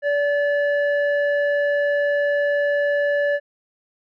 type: tone with low-pass filter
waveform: square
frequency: 577 Hz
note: D5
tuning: 31 cents flat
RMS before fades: -20 dBFS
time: 0.02-3.4 s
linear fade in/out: 50 ms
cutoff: 1400 Hz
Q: 8.1
effects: none